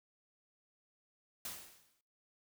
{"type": "noise with exponential decay", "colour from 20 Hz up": "white", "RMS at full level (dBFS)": -41, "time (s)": [1.45, 2.01], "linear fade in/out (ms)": 2, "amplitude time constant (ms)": 120, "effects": ["noise-tail reverb RT60 0.5 s tail -23 dB re dry"]}